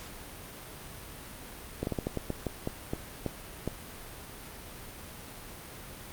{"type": "slowing click train", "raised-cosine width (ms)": 2, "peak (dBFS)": -17, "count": 12, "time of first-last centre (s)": [1.83, 3.676], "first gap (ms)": 41, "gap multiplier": 1.26, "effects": ["pink hiss -45 dBFS RMS until 6.12 s", "Opus 48 kbps"]}